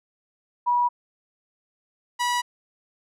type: tone pair in turn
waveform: sine / sawtooth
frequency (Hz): 970 / 973.5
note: B5 / B5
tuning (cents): -31 / -25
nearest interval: unison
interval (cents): 6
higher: second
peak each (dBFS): -18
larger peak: neither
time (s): 0.66-0.89 / 2.19-2.42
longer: neither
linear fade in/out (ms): 20
effects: low-pass 10000 Hz 12 dB/octave